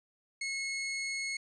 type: tone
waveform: sawtooth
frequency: 2177 Hz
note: C#7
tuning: 32 cents flat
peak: -30 dBFS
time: 0.41-1.37 s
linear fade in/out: 5 ms
effects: resampled to 22050 Hz + 11-bit